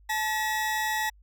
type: tone pair together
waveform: 40% pulse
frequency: 868.4 / 1916 Hz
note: A5 / A#6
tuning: -23 / +47 cents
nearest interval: octave + major second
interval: 1370 cents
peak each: -28 / -28 dBFS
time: 0.09-1.1 s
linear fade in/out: 10 ms
effects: added 50 Hz sine -53 dBFS peak until 1.22 s